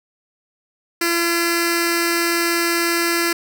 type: tone with notch filter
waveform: 10% pulse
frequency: 340.1 Hz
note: F4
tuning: 46 cents flat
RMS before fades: -19 dBFS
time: 1.01-3.33 s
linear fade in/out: 5 ms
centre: 800 Hz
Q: 0.62
effects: none